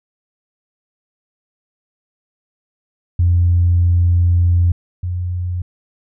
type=tone pair in turn; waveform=sine; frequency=87.31 / 89.25 Hz; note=F2 / F2; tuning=0 / +38 cents; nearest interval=unison; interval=38 cents; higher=second; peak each=-9 / -18 dBFS; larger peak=first; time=3.19-4.72 / 5.03-5.62 s; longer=first; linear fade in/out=5 ms; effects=tanh soft clip ceiling -5 dBFS